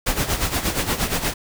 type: noise with tremolo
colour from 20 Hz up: pink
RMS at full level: -20 dBFS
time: 0.06-1.34 s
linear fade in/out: 10 ms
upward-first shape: sine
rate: 8.5 Hz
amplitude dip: 70%
effects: none